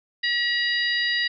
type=harmonic tone; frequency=958 Hz; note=A#5; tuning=47 cents sharp; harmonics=2 / 3 / 4 / 5; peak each=-23 / -30 / -28 / -29 dBFS; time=0.23-1.28 s; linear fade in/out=10 ms; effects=none